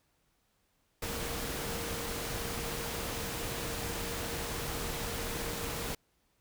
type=tone in noise; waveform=sine; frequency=466.2 Hz; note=A#4; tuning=in tune; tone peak=-44 dBFS; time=1.02-5.95 s; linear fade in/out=5 ms; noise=pink; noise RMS=-37 dBFS; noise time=1.02-5.95 s; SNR=-10 dB; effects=pink hiss -74 dBFS RMS until 6.4 s